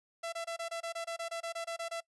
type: tone bursts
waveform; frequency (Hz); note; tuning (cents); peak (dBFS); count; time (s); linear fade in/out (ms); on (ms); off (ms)
sawtooth; 670; E5; +28; -32; 15; 0.23-2.006; 10; 96; 24
effects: noise-tail reverb RT60 0.1 s tail -22 dB re dry + resampled to 24000 Hz